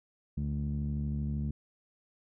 sawtooth tone with low-pass filter, 72.8 Hz, D2, 15 cents flat, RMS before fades -33 dBFS, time 0.37-1.51 s, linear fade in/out 5 ms, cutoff 190 Hz, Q 4.8, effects none

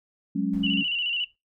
sine chord, F# suspended second, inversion none, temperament equal, 185 / 207.7 / 277.2 Hz, F#3 / G#3 / C#4, 0 / 0 / 0 cents, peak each -27 dBFS, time 0.35-0.83 s, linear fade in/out 10 ms
brown noise with exponential decay, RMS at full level -41 dBFS, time 0.53-1.36 s, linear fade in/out 5 ms, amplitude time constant 180 ms
sine tone with vibrato, 2856 Hz, F7, 38 cents sharp, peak -24 dBFS, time 0.63-1.25 s, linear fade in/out 10 ms, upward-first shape square, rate 14 Hz, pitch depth 55 cents each way
effects noise-tail reverb RT60 0.2 s tail -18 dB re dry

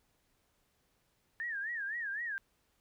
sine tone with vibrato, 1744 Hz, A6, 16 cents flat, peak -35 dBFS, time 1.4-2.38 s, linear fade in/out 0 ms, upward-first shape sine, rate 3.9 Hz, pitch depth 170 cents each way, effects pink hiss -75 dBFS RMS until 2.8 s

